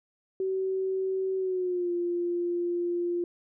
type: tone with pitch glide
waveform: sine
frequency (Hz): 380 to 348.5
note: F#4 to F4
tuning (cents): +46 to -4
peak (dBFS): -26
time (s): 0.4-3.24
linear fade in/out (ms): 2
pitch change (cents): -150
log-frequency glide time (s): 1.37-1.92
effects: none